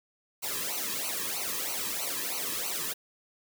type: noise with flanger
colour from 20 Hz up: white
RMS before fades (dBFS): -33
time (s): 0.42-2.94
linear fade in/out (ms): 20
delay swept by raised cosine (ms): 0.57 to 1.42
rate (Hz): 3.1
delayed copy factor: -0.95
effects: none